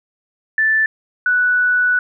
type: tone pair in turn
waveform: sine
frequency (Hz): 1760 / 1480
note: A6 / F#6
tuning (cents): 0 / 0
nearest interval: minor third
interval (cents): 300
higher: first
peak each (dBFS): -12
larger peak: neither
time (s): 0.58-0.86 / 1.26-1.99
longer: second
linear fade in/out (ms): 2
effects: none